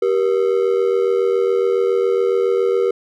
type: ring-modulated tone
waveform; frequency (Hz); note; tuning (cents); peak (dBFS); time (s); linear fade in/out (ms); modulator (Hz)
triangle; 432.3; A4; -31; -9; 0.02-2.91; 5; 43.6
effects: none